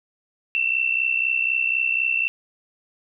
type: tone pair together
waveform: sine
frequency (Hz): 2656 / 2720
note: E7 / F7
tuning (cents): +12 / -46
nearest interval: unison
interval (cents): 42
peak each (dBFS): -22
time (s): 0.55-2.28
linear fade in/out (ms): 0
effects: none